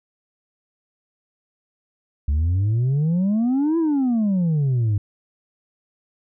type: exponential two-way sweep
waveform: sine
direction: up then down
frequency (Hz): 69.3 to 338.2 to 99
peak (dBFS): -14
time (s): 2.28-4.98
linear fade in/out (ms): 5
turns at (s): 3.78
effects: tanh soft clip ceiling -16 dBFS